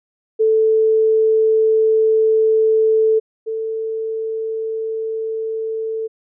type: tone pair in turn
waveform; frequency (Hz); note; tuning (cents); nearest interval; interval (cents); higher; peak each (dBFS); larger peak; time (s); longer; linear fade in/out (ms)
sine; 440 / 443.8; A4 / A4; 0 / +15; unison; 15; second; -11 / -20; first; 0.39-3.2 / 3.46-6.08; first; 20
effects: none